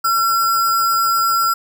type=tone with sample-and-hold; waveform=sine; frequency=1354 Hz; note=E6; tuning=46 cents sharp; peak=-13 dBFS; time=0.04-1.54 s; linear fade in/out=10 ms; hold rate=6300 Hz; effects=none